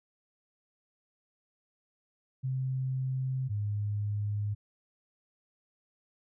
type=tone pair in turn; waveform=sine; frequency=130.81 / 103.56 Hz; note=C3 / G#2; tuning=0 / -4 cents; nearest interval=major third; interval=404 cents; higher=first; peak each=-29 / -29 dBFS; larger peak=neither; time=2.43-3.49 / 3.49-4.55 s; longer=neither; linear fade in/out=20 ms; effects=none